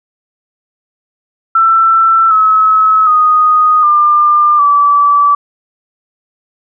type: tone with pitch steps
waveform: sine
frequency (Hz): 1336 / 1288.3 / 1242.2 / 1197.8 / 1155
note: E6 / E6 / D#6 / D6 / D6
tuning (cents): +23 / -40 / -3 / +34 / -29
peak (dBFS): -5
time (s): 1.55-5.35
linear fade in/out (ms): 5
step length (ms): 760
effects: none